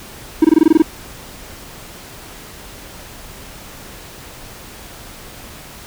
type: tone bursts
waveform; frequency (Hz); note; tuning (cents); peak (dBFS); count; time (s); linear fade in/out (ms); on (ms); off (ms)
triangle; 317.4; D#4; +35; -3; 9; 0.42-0.822; 5; 26; 21
effects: pink hiss -36 dBFS RMS until 5.86 s